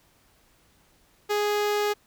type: tone with notch filter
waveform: sawtooth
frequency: 415.3 Hz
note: G#4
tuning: in tune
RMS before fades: -25 dBFS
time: 1.29-1.94 s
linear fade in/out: 20 ms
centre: 9600 Hz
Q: 1.4
effects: pink hiss -62 dBFS RMS until 2.06 s